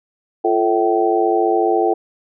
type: harmonic tone with a mistuned harmonic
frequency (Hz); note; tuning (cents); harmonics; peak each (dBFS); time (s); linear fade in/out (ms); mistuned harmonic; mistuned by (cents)
110; A2; 0; 3 / 4 / 5 / 6 / 7; -18 / -18 / -29 / -23 / -18; 0.44-1.94; 10; 3; +81
effects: none